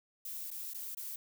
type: noise with dropouts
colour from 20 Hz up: violet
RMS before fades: -42 dBFS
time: 0.25-1.16 s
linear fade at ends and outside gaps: 5 ms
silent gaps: 0.506-0.512 / 0.736-0.744 / 0.949-0.97 s
effects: none